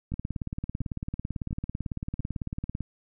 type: two click trains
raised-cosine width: 5 ms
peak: -19 / -22 dBFS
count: 49 / 4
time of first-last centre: 0.14-2.807 / 0.12-2.203 s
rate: 18 / 1.44 Hz
effects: none